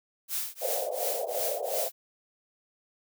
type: noise with tremolo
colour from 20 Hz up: blue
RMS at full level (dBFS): -30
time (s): 0.28-1.92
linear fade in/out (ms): 50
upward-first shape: triangle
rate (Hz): 2.8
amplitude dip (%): 100
type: band-pass noise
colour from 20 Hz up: pink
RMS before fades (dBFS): -33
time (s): 0.61-1.89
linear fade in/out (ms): 20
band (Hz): 510 to 680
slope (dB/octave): 48
effects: none